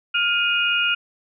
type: tone cluster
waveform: sine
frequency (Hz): 1408 / 2483 / 2853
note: F6 / D#7 / F7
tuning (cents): +14 / -4 / +36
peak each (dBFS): -22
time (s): 0.14-0.95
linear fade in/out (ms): 10
effects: none